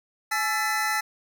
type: tone cluster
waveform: square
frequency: 849 / 1333 / 1761 / 2009 Hz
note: G#5 / E6 / A6 / B6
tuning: +38 / +19 / +1 / +29 cents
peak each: -30 dBFS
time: 0.31-1.01 s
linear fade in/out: 10 ms
effects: none